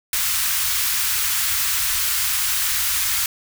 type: band-stop noise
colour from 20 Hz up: white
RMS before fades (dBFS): -21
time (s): 0.13-3.26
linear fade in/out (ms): 2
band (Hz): 100 to 1100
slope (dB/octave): 24
effects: none